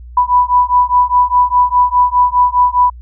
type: beating tone pair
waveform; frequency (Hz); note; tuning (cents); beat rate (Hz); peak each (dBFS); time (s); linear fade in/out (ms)
sine; 986 / 990.9; B5 / B5; -3 / +5; 4.9; -11; 0.17-2.9; 5
effects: added 60 Hz sine -30 dBFS peak until 3.01 s